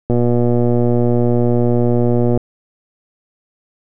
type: click train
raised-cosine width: 2 ms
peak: -3 dBFS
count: 274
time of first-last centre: 0.1-2.375 s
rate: 120 Hz
effects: none